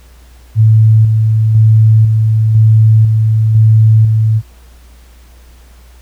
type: tone with tremolo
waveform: sine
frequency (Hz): 110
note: A2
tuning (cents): 0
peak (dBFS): -3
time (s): 0.55-4.42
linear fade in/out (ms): 50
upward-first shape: square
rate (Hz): 1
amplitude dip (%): 35
effects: added 60 Hz sine -37 dBFS peak until 6.01 s + pink hiss -47 dBFS RMS until 6.01 s